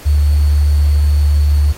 sine tone with sample-and-hold, 73.42 Hz, D2, in tune, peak -8 dBFS, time 0.05-1.73 s, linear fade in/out 20 ms, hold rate 4410 Hz, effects pink hiss -36 dBFS RMS until 1.77 s + AAC 48 kbps

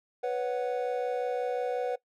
triangle chord, B suspended second, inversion none, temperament equal with one note detuned, 493.9 / 559.5 / 740 Hz, B4 / C#5 / F#5, 0 / +16 / 0 cents, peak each -28 / -34 / -32 dBFS, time 0.23-1.96 s, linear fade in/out 10 ms, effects noise-tail reverb RT60 0.1 s tail -20 dB re dry

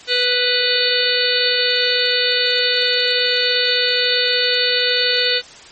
harmonic tone with a mistuned harmonic, 493.4 Hz, B4, 2 cents flat, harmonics 1 / 3 / 4 / 5 / 6 / 7 / 8 / 9, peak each -22 / -23 / -25 / -25 / -22 / -22 / -24 / -20 dBFS, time 0.07-5.42 s, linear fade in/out 50 ms, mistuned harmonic 7, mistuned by +78 cents, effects white hiss -40 dBFS RMS until 5.71 s + MP3 32 kbps

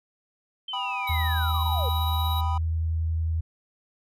sine linear sweep, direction down, 3136 to 441.3 Hz, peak -31 dBFS, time 0.68-1.89 s, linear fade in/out 5 ms
triangle chord, G augmented, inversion none, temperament equal, 784 / 987.8 / 1244.5 Hz, G5 / B5 / D#6, 0 / 0 / 0 cents, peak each -32 / -29 / -35 dBFS, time 0.73-2.58 s, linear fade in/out 5 ms
square tone with tremolo, 3843 Hz, B7, 48 cents flat, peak -32 dBFS, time 1.07-2.41 s, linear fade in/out 5 ms, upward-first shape sine, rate 17 Hz, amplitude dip 30%
sine tone with vibrato, 81.1 Hz, E2, 28 cents flat, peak -23 dBFS, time 1.09-3.41 s, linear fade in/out 10 ms, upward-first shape sine, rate 11 Hz, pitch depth 10 cents each way
effects none

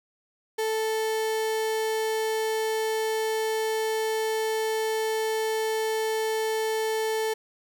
35% pulse tone, 440 Hz, A4, in tune, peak -23 dBFS, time 0.58-7.34 s, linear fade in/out 10 ms, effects none

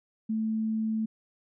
sine tone, 220 Hz, A3, in tune, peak -26 dBFS, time 0.29-1.06 s, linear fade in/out 10 ms, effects none

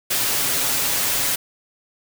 white noise with comb filter, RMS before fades -21 dBFS, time 0.1-1.36 s, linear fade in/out 10 ms, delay 7.2 ms, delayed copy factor +0.5, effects none

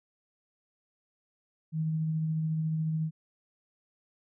sine tone with tremolo, 158.3 Hz, D#3, 30 cents sharp, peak -26 dBFS, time 1.72-3.11 s, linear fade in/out 50 ms, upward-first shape triangle, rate 14 Hz, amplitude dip 25%, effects none

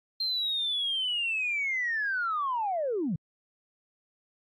sine linear sweep, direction down, 4186 to 138.59 Hz, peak -26 dBFS, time 0.2-3.16 s, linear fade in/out 5 ms, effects tanh soft clip ceiling -22 dBFS + AAC 64 kbps

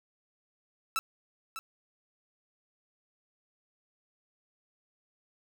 sawtooth tone with echo, 1318.5 Hz, E6, in tune, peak -24 dBFS, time 0.96-0.99 s, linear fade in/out 0 ms, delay 600 ms, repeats 1, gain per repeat -10 dB, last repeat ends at 1.59 s, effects none

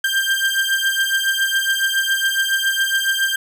30% pulse beating tone pair, 1580 / 1587.2 Hz, G6 / G6, +13 / +21 cents, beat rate 7.2 Hz, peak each -17 dBFS, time 0.04-3.36 s, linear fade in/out 5 ms, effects none

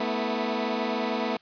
15% pulse chord, A suspended second, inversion none, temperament equal with one note detuned, 220 / 246.9 / 325.1 Hz, A3 / B3 / E4, 0 / 0 / -24 cents, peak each -23 / -23 / -28 dBFS, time 0-1.37 s, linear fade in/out 5 ms, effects white hiss -59 dBFS RMS until 1.41 s + resampled to 11025 Hz

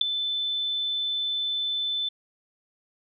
sine tone with ADSR envelope, 3520 Hz, A7, in tune, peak -12 dBFS, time 0.01-2.09 s, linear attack 5 ms, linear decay 4 ms, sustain -13 dB, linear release 8 ms, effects none

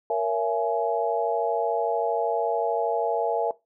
sine chord, A# half-diminished seventh, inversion none, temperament just, 466.2 / 559.4 / 671.3 / 839.1 Hz, A#4 / C#5 / E5 / G#5, 0 / +16 / +31 / +18 cents, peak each -26 / -31 / -27 / -28 dBFS, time 0.1-3.51 s, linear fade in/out 2 ms, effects noise-tail reverb RT60 0.2 s tail -18 dB re dry

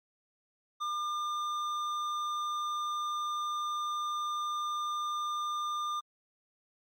sine tone with hard clipping, 1202 Hz, D6, 40 cents sharp, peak -33 dBFS, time 0.8-6.01 s, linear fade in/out 20 ms, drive 9 dB, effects MP3 64 kbps

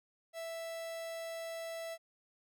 45% pulse tone, 660 Hz, E5, 2 cents sharp, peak -40 dBFS, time 0.33-1.98 s, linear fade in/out 50 ms, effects none

